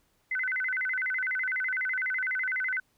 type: tone with vibrato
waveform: sine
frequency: 1760 Hz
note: A6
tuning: in tune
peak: -27 dBFS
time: 0.31-2.8 s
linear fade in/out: 5 ms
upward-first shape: square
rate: 12 Hz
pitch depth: 260 cents each way
effects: pink hiss -70 dBFS RMS until 2.97 s